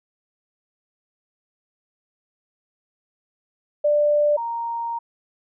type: tone pair in turn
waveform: sine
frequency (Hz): 591 / 930.9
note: D5 / A#5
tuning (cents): +11 / -3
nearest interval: minor sixth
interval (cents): 786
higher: second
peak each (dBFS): -15 / -24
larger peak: first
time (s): 3.84-4.37 / 4.37-4.99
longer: second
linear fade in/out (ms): 10
effects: none